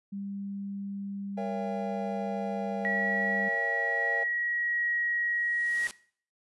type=tone; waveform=sine; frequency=198.8 Hz; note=G3; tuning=25 cents sharp; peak=-34 dBFS; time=0.12-3.49 s; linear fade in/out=10 ms
type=chord; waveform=triangle; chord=A# diminished seventh; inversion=none; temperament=just; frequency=466.2 / 559.4 / 671.3 / 805.5 Hz; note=A#4 / C#5 / E5 / G5; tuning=0 / +16 / +31 / +47 cents; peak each=-36 dBFS; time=1.37-4.24 s; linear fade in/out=10 ms
type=tone with pitch glide; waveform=sine; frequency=1926 to 1900.6 Hz; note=B6 to A#6; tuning=-44 to +33 cents; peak=-27 dBFS; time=2.85-5.87 s; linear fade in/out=0 ms; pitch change=-23 cents; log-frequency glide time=3.36-4.97 s
type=noise with exponential growth; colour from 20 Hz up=white; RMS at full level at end=-38 dBFS; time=5.22-5.91 s; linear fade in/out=0 ms; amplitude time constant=150 ms
effects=noise-tail reverb RT60 0.5 s tail -19 dB re dry + resampled to 24000 Hz